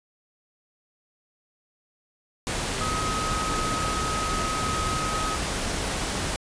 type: tone in noise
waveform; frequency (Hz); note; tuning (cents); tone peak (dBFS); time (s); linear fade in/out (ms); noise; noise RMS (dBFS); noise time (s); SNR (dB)
sine; 1267; D#6; +31; -28; 2.81-5.36; 0; pink; -28; 2.47-6.36; -3
effects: resampled to 22050 Hz